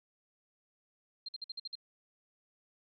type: tone bursts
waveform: sine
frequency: 4180 Hz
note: C8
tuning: 2 cents flat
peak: -38 dBFS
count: 7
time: 1.26-1.754 s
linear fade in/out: 5 ms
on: 26 ms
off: 52 ms
effects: none